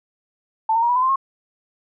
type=tone with pitch steps; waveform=sine; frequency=886 / 915.7 / 946.3 / 978 / 1010.7 / 1044.5 / 1079.5 Hz; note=A5 / A#5 / A#5 / B5 / B5 / C6 / C#6; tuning=+12 / -31 / +26 / -17 / +40 / -3 / -46 cents; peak=-15 dBFS; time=0.69-1.159 s; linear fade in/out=5 ms; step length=67 ms; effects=none